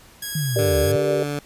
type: tone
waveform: 5% pulse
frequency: 1652 Hz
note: G#6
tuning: 10 cents flat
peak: -16 dBFS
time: 0.22-0.92 s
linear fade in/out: 5 ms
type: linear two-way sweep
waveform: sine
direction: down then up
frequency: 159.1 to 70.9 to 118.5 Hz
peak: -21 dBFS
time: 0.35-0.96 s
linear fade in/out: 5 ms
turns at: 0.8 s
type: chord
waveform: sine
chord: G minor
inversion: none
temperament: just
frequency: 392 / 470.4 / 588 Hz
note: G4 / Bb4 / D5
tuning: 0 / +16 / +2 cents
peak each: -22 / -26 / -22 dBFS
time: 0.56-1.23 s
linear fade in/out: 2 ms
type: tone with pitch glide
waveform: 15% pulse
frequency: 146.83 to 145.31 Hz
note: D3 to D3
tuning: 0 to -18 cents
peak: -18 dBFS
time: 0.59-1.39 s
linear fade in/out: 0 ms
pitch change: -18 cents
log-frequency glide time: 0.71-0.88 s
effects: pink hiss -49 dBFS RMS until 1.45 s + resampled to 32000 Hz